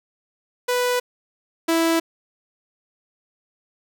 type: tone pair in turn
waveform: sawtooth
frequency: 493.9 / 329.6 Hz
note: B4 / E4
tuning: 0 / 0 cents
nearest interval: perfect fifth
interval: 700 cents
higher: first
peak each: -15 / -13 dBFS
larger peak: second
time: 0.68-1 / 1.68-2 s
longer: neither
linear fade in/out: 10 ms
effects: none